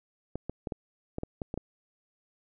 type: clicks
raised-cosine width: 2 ms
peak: -20 dBFS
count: 9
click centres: 0.356 / 0.496 / 0.672 / 0.722 / 1.184 / 1.234 / 1.418 / 1.541 / 1.576 s
effects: none